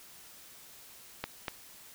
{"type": "clicks", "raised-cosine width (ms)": 0.3, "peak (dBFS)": -17, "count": 2, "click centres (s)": [1.24, 1.482], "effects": ["white hiss -53 dBFS RMS until 1.94 s"]}